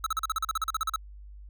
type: tone bursts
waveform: square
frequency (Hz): 1300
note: E6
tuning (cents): -24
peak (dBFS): -26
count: 15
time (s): 0.04-0.96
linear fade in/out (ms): 2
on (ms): 24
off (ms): 40
effects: added 50 Hz sine -43 dBFS peak until 1.49 s